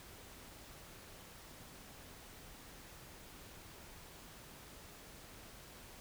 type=silence; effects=pink hiss -55 dBFS RMS until 6 s